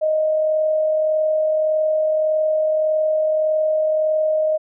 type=tone with amplitude modulation; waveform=sine; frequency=622.3 Hz; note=D#5; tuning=in tune; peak=-14 dBFS; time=0.01-4.58 s; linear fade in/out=20 ms; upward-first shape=sine; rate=41.7 Hz; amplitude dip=30%; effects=none